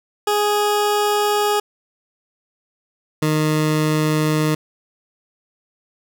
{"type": "tone pair in turn", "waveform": "20% pulse", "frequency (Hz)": [415.3, 154.31], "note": ["G#4", "D#3"], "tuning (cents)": [0, -14], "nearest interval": "octave + perfect fourth", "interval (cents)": 1714, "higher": "first", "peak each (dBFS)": -11, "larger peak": "neither", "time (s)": [[0.27, 1.6], [3.22, 4.55]], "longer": "neither", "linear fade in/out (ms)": 5, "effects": []}